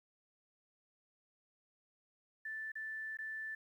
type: tone with dropouts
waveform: sine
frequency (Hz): 1760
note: A6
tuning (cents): 0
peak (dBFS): -40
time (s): 2.45-3.55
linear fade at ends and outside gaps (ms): 5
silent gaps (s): 2.719-2.754 / 3.171-3.187
effects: 12-bit